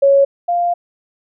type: tone pair in turn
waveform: sine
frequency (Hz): 554.4 / 697.8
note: C#5 / F5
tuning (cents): 0 / -2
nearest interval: major third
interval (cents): 398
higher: second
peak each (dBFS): -7 / -13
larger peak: first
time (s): 0.02-0.25 / 0.48-0.74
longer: second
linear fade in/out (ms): 10
effects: none